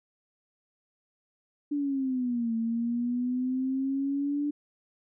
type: exponential two-way sweep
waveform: sine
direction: down then up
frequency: 293.7 to 225.6 to 293.7 Hz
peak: -26 dBFS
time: 1.71-4.51 s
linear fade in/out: 10 ms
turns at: 2.55 s
effects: none